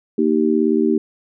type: harmonic tone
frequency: 77.78 Hz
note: D#2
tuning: in tune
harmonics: 3 / 4 / 5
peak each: -18 / -18 / -18 dBFS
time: 0.18-0.98 s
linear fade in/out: 5 ms
effects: none